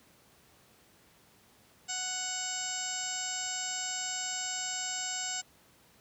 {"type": "harmonic tone with a mistuned harmonic", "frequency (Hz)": 740, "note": "F#5", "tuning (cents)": 0, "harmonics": [1, 2, 3, 4, 5, 6, 7, 8, 9, 10], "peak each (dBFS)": [-44, -43, -46, -42, -47, -47, -43, -45, -47, -36], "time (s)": [1.88, 5.42], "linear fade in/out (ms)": 20, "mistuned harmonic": 5, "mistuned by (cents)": 16, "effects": ["pink hiss -62 dBFS RMS until 6 s", "high-pass 80 Hz 12 dB/octave"]}